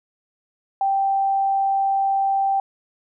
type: tone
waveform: sine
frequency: 783 Hz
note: G5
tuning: 2 cents flat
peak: -17 dBFS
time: 0.81-2.6 s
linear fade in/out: 2 ms
effects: none